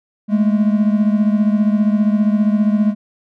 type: beating tone pair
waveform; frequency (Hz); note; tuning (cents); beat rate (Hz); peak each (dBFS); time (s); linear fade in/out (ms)
triangle; 207.7 / 222.7; G#3 / A3; 0 / +21; 15; -11 / -16; 0.28-2.95; 50
effects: none